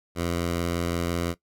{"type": "tone with vibrato", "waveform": "10% pulse", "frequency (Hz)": 85.8, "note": "F2", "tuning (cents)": -30, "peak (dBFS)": -17, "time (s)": [0.15, 1.35], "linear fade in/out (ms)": 50, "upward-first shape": "triangle", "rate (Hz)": 18, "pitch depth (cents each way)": 26, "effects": ["noise-tail reverb RT60 0.1 s tail -17 dB re dry"]}